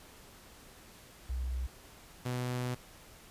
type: tone pair in turn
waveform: sine / sawtooth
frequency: 63.3 / 124.46 Hz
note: B1 / B2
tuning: +43 / +14 cents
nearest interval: octave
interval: 1171 cents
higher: second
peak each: -32 / -29 dBFS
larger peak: second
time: 1.29-1.67 / 2.25-2.75 s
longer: second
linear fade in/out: 10 ms
effects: pink hiss -55 dBFS RMS until 3.3 s + resampled to 32000 Hz